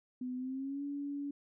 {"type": "tone with pitch glide", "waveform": "sine", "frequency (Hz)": [251.9, 284.4], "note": ["B3", "C#4"], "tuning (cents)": [34, 45], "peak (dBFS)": -36, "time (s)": [0.21, 1.31], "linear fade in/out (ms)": 5, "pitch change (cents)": 211, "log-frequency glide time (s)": [0.36, 0.83], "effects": []}